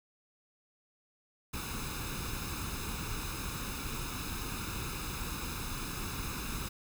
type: noise with comb filter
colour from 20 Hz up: pink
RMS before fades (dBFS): -38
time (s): 1.53-6.69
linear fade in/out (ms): 10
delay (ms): 0.78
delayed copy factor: +0.7
effects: none

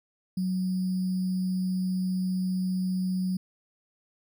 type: tone with sample-and-hold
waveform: sine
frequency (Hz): 185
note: F#3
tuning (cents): 0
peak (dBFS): -25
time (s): 0.37-3.37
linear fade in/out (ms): 5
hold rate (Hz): 4900
effects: none

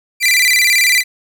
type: tone with vibrato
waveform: sawtooth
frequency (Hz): 2176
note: C#7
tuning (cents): -33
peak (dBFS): -6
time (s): 0.2-1.04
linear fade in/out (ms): 50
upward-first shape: square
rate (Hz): 18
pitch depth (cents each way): 140
effects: none

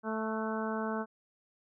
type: harmonic tone with a mistuned harmonic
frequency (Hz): 220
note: A3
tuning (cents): 0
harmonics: 1 / 2 / 3 / 4 / 5 / 6 / 7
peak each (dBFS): -35 / -38 / -40 / -41 / -42 / -43 / -43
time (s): 0.03-1.06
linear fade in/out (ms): 50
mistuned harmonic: 7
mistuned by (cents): -27
effects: none

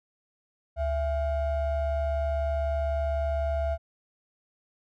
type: ring-modulated tone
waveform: triangle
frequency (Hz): 370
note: F#4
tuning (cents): 0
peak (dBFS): -20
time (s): 0.76-3.78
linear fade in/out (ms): 50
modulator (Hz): 298
effects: none

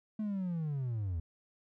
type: linear sweep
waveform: triangle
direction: down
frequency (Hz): 218.5 to 78.7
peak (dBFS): -30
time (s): 0.19-1.2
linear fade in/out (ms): 5
effects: tanh soft clip ceiling -26 dBFS

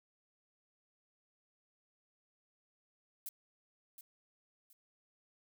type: noise with echo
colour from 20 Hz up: violet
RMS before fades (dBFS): -43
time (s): 3.26-3.29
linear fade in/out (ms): 2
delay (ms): 720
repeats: 2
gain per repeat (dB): -10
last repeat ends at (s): 4.73
effects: none

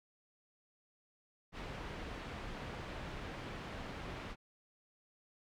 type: low-pass noise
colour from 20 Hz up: pink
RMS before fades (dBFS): -45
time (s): 1.52-4.36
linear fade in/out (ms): 50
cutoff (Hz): 2800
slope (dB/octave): 12
effects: none

